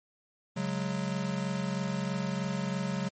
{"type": "chord", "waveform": "square", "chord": "C# suspended fourth", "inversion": "none", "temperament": "just", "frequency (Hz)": [138.59, 184.79, 207.9], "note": ["C#3", "F#3", "G#3"], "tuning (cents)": [0, -2, 2], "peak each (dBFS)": [-37, -33, -37], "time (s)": [0.56, 3.09], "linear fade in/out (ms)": 10, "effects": ["MP3 32 kbps"]}